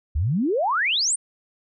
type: exponential sweep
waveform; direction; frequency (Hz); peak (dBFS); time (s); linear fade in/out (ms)
sine; up; 65.41 to 9410; -19; 0.15-1.16; 10
effects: none